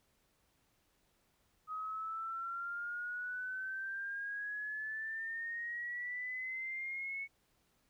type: exponential sweep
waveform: sine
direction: up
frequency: 1256 to 2215 Hz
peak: -38 dBFS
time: 1.67-7.28 s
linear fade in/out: 50 ms
effects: pink hiss -75 dBFS RMS until 7.89 s